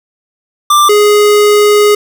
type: tone pair in turn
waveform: square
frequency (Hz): 1182 / 416.2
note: D6 / G#4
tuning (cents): +11 / +4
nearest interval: octave + tritone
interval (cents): 1807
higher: first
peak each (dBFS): -5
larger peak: neither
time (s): 0.7-0.89 / 0.89-1.95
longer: second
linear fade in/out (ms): 5
effects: none